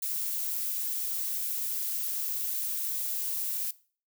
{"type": "noise", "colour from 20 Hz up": "violet", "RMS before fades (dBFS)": -32, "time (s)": [0.02, 3.71], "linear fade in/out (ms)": 5, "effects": ["noise-tail reverb RT60 0.4 s tail -19 dB re dry"]}